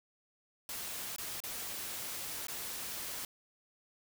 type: noise with dropouts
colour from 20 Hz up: white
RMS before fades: -41 dBFS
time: 0.69-3.25 s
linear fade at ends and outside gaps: 1 ms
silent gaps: 1.162-1.183 / 1.403-1.437 / 2.469-2.483 s
effects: none